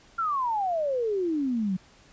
sine exponential sweep, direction down, 1396.9 to 179.3 Hz, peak -24 dBFS, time 0.18-1.77 s, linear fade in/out 10 ms, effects pink hiss -56 dBFS RMS until 2.12 s + resampled to 16000 Hz

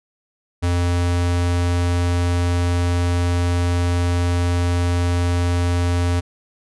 square tone, 87.6 Hz, F2, 6 cents sharp, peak -17 dBFS, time 0.62-6.21 s, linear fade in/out 20 ms, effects resampled to 24000 Hz

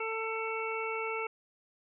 harmonic tone, 445.8 Hz, A4, 23 cents sharp, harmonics 1 / 2 / 3 / 5 / 6, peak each -36 / -40 / -39 / -39 / -41 dBFS, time 0-1.27 s, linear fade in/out 5 ms, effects none

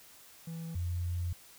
triangle / sine tone pair in turn, 164.81 / 87.31 Hz, E3 / F2, 0 / 0 cents, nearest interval major seventh, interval 1100 cents, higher first, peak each -36 / -31 dBFS, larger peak second, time 0.47-0.75 / 0.75-1.33 s, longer second, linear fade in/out 5 ms, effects white hiss -56 dBFS RMS until 1.58 s

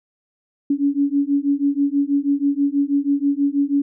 sine beating tone pair, 279.6 / 285.8 Hz, C#4 / D4, +15 / -47 cents, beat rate 6.2 Hz, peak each -19 dBFS, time 0.7-3.82 s, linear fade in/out 5 ms, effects none

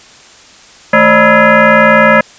sine tone with frequency modulation, 540 Hz, C#5, 45 cents flat, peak -3 dBFS, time 0.93-2.21 s, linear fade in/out 5 ms, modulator 380 Hz, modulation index 4.1, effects white hiss -38 dBFS RMS until 2.38 s + resampled to 16000 Hz

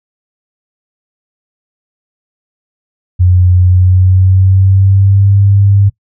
sine tone with pitch glide, 90.4 to 99.73 Hz, F#2 to G2, -40 to +30 cents, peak -4 dBFS, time 3.19-5.9 s, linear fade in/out 20 ms, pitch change +170 cents, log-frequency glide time 3.6-5.36 s, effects noise-tail reverb RT60 0.1 s tail -20 dB re dry

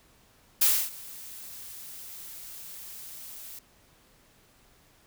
blue noise with ADSR envelope, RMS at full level -20 dBFS, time 0.61-3.59 s, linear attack 9 ms, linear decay 280 ms, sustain -23 dB, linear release 4 ms, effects pink hiss -61 dBFS RMS until 5.06 s

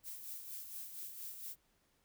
violet noise with tremolo, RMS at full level -45 dBFS, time 0.03-1.56 s, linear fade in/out 50 ms, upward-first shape sine, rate 4.3 Hz, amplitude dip 50%, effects pink hiss -75 dBFS RMS until 2.04 s

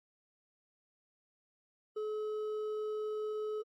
triangle tone with hard clipping, 427.8 Hz, A4, 49 cents flat, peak -36 dBFS, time 1.96-3.62 s, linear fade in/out 10 ms, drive 8 dB, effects AAC 48 kbps

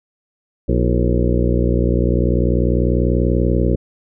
harmonic tone with a mistuned harmonic, 60.3 Hz, B1, 41 cents flat, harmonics 1 / 2 / 3 / 4 / 5 / 6 / 7 / 8 / 9, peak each -17 / -20 / -22 / -23 / -24 / -25 / -25 / -26 / -27 dBFS, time 0.68-3.76 s, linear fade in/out 10 ms, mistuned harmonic 5, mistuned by +110 cents, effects none

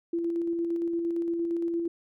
sine tone with tremolo, 338.1 Hz, E4, 44 cents sharp, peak -25 dBFS, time 0.13-1.88 s, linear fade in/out 5 ms, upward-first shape square, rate 8.7 Hz, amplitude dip 25%, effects none

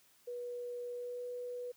sine tone with pitch glide, 486.3 to 490.8 Hz, B4 to B4, -27 to -11 cents, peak -39 dBFS, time 0.27-1.72 s, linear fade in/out 10 ms, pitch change +16 cents, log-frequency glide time 0.91-1.23 s, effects white hiss -67 dBFS RMS until 1.76 s + high-pass 60 Hz 12 dB/octave

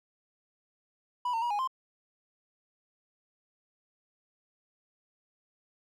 triangle tone with pitch steps, 983 / 909 / 958 / 825 / 1046 Hz, B5 / A#5 / A#5 / G#5 / C6, -8 / -44 / +47 / -12 / -1 cents, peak -26 dBFS, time 1.25-1.675 s, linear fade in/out 5 ms, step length 85 ms, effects none

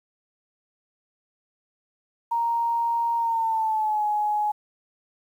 sine tone with pitch glide, 932.3 to 840.2 Hz, A#5 to G#5, 0 to +20 cents, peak -21 dBFS, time 2.31-4.52 s, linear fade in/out 10 ms, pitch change -180 cents, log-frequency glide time 3.17-4.05 s, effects 9-bit

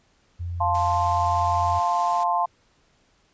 sine tone, 86.8 Hz, F2, 10 cents flat, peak -27 dBFS, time 0.39-1.8 s, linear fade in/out 20 ms
sine chord, F major, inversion none, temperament equal, 698.5 / 880 / 1046.5 Hz, F5 / A5 / C6, 0 / 0 / 0 cents, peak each -24 dBFS, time 0.6-2.46 s, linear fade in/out 10 ms
white noise, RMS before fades -40 dBFS, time 0.74-2.24 s, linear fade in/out 10 ms
effects pink hiss -63 dBFS RMS until 3.33 s + resampled to 16000 Hz

